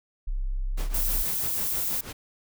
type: tone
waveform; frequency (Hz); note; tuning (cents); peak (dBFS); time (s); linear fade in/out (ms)
sine; 32.84; C1; +7; -25; 0.27-1.23; 10
type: noise with tremolo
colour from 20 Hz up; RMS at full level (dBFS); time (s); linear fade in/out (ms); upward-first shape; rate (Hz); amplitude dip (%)
pink; -37; 0.77-2.13; 10; triangle; 6.2; 85
type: noise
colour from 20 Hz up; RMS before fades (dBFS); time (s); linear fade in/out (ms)
violet; -28; 0.94-2.01; 5
effects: none